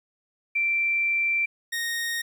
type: tone pair in turn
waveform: sine / sawtooth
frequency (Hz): 2349 / 1860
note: D7 / A#6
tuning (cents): 0 / -4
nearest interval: major third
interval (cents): 404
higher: first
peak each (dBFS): -21 / -23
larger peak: first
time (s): 0.55-1.46 / 1.72-2.22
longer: first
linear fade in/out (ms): 10
effects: 10-bit